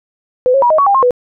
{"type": "tone with pitch steps", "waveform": "sine", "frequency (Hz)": [504, 545, 963, 625, 1121, 799, 1067, 494], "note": ["B4", "C#5", "B5", "D#5", "C#6", "G5", "C6", "B4"], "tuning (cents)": [35, -29, -44, 8, 19, 33, 34, 0], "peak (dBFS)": -7, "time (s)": [0.46, 1.108], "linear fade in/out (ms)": 0, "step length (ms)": 81, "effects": []}